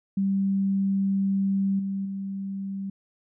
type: tone with level steps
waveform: sine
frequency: 195.3 Hz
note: G3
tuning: 6 cents flat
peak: -21 / -26 / -29 dBFS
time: 0.17-2.9 s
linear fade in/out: 5 ms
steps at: 1.79 / 2.05 s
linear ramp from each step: 5 ms
effects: none